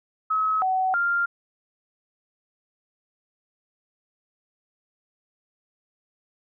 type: tone with pitch steps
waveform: sine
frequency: 1283 / 752 / 1395 Hz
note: E6 / F#5 / F6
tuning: -47 / +28 / -2 cents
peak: -20 dBFS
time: 0.3-1.26 s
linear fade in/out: 10 ms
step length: 320 ms
effects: none